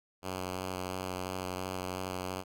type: tone with vibrato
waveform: 5% pulse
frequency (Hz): 92.5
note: F#2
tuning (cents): 0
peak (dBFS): -24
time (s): 0.22-2.44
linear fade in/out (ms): 50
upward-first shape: square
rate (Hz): 2.9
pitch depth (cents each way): 12
effects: none

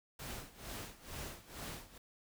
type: noise with tremolo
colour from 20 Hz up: pink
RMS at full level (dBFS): -44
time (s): 0.19-1.98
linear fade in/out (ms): 5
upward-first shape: sine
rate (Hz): 2.2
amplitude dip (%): 85
effects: none

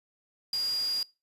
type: tone in noise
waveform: sine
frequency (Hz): 4837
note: D#8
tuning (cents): -50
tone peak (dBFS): -27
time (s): 0.53-1.03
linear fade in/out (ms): 2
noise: white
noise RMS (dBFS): -43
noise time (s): 0.53-1.03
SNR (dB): +13
effects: noise-tail reverb RT60 0.3 s tail -24 dB re dry + resampled to 32000 Hz

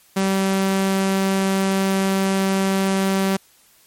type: tone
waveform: sawtooth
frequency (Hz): 193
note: G3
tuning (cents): -27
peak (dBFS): -13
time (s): 0.16-3.37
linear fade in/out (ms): 10
effects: white hiss -54 dBFS RMS until 3.86 s + MP3 64 kbps

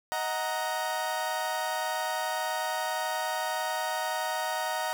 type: chord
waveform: 30% pulse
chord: D# minor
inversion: none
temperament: equal with one note detuned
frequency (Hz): 628.8 / 740 / 932.3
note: D#5 / F#5 / A#5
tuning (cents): +18 / 0 / 0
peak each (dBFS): -32 / -31 / -30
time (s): 0.12-4.93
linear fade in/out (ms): 0
effects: none

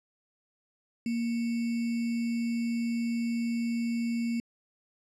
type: tone with sample-and-hold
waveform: sine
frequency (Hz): 233.1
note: A#3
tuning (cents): 0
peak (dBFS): -27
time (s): 1.06-4.4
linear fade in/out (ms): 2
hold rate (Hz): 2450
effects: low-pass 8000 Hz 12 dB/octave

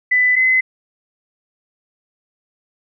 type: tone pair in turn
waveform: sine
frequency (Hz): 1997 / 2037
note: B6 / C7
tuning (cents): +19 / -47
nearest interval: unison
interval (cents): 34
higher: second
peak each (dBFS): -11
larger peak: neither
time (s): 0.11-0.36 / 0.36-0.61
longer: neither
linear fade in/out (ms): 10
effects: none

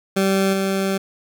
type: tone with level steps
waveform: 20% pulse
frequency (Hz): 193.6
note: G3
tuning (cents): -21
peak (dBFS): -11 / -14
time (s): 0.16-0.98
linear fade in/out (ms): 10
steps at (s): 0.53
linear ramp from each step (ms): 5
effects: none

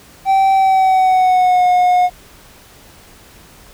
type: tone with pitch glide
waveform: triangle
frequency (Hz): 774 to 722.2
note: G5 to F#5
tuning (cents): -22 to -42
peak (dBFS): -7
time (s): 0.25-2.1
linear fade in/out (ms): 50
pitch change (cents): -120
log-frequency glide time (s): 0.53-1.66
effects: pink hiss -43 dBFS RMS until 3.73 s

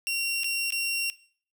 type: tone with dropouts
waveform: sawtooth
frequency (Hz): 2747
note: F7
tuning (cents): -29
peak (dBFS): -23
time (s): 0.07-1.1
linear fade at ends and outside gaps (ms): 0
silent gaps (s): 0.434-0.443 / 0.705-0.723
effects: noise-tail reverb RT60 0.5 s tail -19 dB re dry

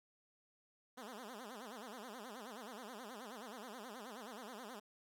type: tone with vibrato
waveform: 10% pulse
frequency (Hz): 230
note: A#3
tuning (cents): -23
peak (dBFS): -40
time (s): 0.97-4.8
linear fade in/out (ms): 10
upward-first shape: sine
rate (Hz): 9.4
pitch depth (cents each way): 230
effects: none

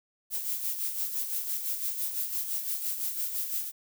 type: noise with tremolo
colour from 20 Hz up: violet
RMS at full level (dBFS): -30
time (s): 0.3-3.72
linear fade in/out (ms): 50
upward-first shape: sine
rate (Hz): 5.9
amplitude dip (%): 55
effects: none

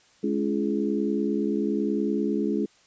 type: harmonic tone with a mistuned harmonic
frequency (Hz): 70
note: C#2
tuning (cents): +18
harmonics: 3 / 4 / 5 / 6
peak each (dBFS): -27 / -28 / -29 / -30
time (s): 0.23-2.66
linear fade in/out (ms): 10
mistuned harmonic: 5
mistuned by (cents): -45
effects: white hiss -59 dBFS RMS until 2.86 s + resampled to 16000 Hz

